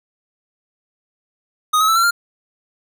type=tone with pitch steps; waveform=square; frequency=1245 / 1281.5 / 1319 / 1357.7 / 1397.5 Hz; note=D#6 / E6 / E6 / F6 / F6; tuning=+1 / -49 / +1 / -49 / +1 cents; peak=-13 dBFS; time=1.73-2.11 s; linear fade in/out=10 ms; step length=76 ms; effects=none

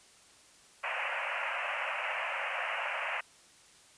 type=band-pass noise; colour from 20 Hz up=white; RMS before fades=-35 dBFS; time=0.83-3.21 s; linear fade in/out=10 ms; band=530 to 2800 Hz; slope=96 dB/octave; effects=white hiss -59 dBFS RMS until 3.97 s + resampled to 22050 Hz

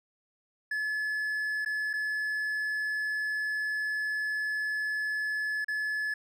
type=tone with dropouts; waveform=triangle; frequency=1716 Hz; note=A6; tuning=44 cents flat; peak=-27 dBFS; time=0.71-6.14 s; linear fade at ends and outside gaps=5 ms; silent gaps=1.649-1.659 / 1.932-1.936 / 5.646-5.682 s; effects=none

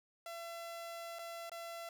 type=tone with dropouts; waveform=sawtooth; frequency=675 Hz; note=E5; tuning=41 cents sharp; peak=-40 dBFS; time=0.26-1.89 s; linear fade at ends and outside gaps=2 ms; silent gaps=1.187-1.191 / 1.496-1.517 s; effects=none

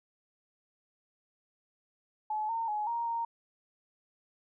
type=tone with pitch steps; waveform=sine; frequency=856 / 913 / 843 / 935 / 927 Hz; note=A5 / A#5 / G#5 / A#5 / A#5; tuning=-48 / -36 / +26 / +5 / -10 cents; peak=-30 dBFS; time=2.3-3.25 s; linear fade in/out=5 ms; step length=190 ms; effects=none

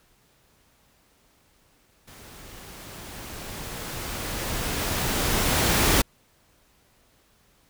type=noise with level ramp; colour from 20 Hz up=pink; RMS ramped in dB=-47 to -19 dBFS; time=2.07-6.02 s; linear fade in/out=10 ms; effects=pink hiss -62 dBFS RMS until 7.69 s

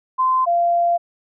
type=tone pair in turn; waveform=sine; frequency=1034 / 690.1 Hz; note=C6 / F5; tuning=-21 / -21 cents; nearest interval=perfect fifth; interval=700 cents; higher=first; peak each=-14 dBFS; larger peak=neither; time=0.18-0.46 / 0.46-0.98 s; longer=second; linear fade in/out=20 ms; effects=none

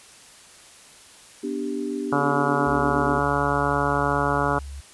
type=chord; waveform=sine; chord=G major; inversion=first; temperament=equal; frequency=246.9 / 293.7 / 392 Hz; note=B3 / D4 / G4; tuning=0 / 0 / 0 cents; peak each=-30 / -29 / -30 dBFS; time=1.43-3.2 s; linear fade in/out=10 ms
type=harmonic tone; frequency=142.6 Hz; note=C#3; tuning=49 cents sharp; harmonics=1 / 2 / 3 / 4 / 5 / 6 / 7 / 8 / 9 / 10; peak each=-29 / -29 / -29 / -29 / -29 / -29 / -29 / -29 / -29 / -29 dBFS; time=2.12-4.59 s; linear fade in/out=5 ms
type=tone; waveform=sine; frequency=69.3 Hz; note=C#2; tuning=in tune; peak=-33 dBFS; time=2.66-4.81 s; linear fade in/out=10 ms
effects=white hiss -48 dBFS RMS until 4.93 s + resampled to 24000 Hz

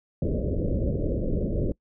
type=low-pass noise; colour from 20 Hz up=pink; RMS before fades=-26 dBFS; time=0.22-1.72 s; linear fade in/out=2 ms; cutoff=600 Hz; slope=96 dB/octave; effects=noise-tail reverb RT60 0.1 s tail -23 dB re dry

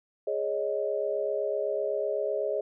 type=chord; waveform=sine; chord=Ab suspended fourth; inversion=none; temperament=equal; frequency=415.3 / 554.4 / 622.3 Hz; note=Ab4 / Db5 / Eb5; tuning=0 / 0 / 0 cents; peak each=-31 dBFS; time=0.27-2.61 s; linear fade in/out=5 ms; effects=none

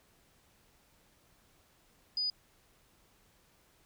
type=tone; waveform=sine; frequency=4950 Hz; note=D#8; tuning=10 cents flat; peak=-30 dBFS; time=2.17-2.3 s; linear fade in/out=2 ms; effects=pink hiss -67 dBFS RMS until 3.85 s

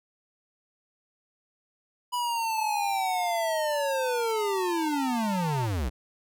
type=linear sweep; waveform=square; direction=down; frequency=987.8 to 54.2 Hz; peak=-27 dBFS; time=2.12-5.9 s; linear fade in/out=20 ms
type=tone; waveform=triangle; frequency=899 Hz; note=A5; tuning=37 cents sharp; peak=-29 dBFS; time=2.56-5.67 s; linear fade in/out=20 ms
effects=none

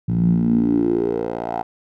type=tone with band-pass filter sweep; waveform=10% pulse; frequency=57.5 Hz; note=A#1; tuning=23 cents flat; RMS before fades=-19 dBFS; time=0.08-1.63 s; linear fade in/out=10 ms; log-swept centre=140 to 760 Hz; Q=6.2; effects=none

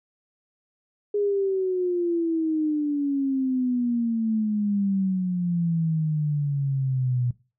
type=exponential sweep; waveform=sine; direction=down; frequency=414.8 to 121.5 Hz; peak=-21 dBFS; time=1.14-7.31 s; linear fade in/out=5 ms; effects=noise-tail reverb RT60 0.3 s tail -19 dB re dry

